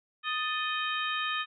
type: harmonic tone with a mistuned harmonic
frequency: 622.3 Hz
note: D#5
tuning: in tune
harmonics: 2 / 3 / 4 / 5 / 6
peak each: -33 / -35 / -36 / -37 / -38 dBFS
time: 0.23-1.46 s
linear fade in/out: 50 ms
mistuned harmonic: 3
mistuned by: -96 cents
effects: none